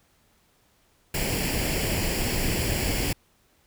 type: noise with comb filter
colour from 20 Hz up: pink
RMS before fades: -26 dBFS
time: 1.14-3.13 s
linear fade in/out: 5 ms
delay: 0.4 ms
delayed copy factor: +0.65
effects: pink hiss -64 dBFS RMS until 3.66 s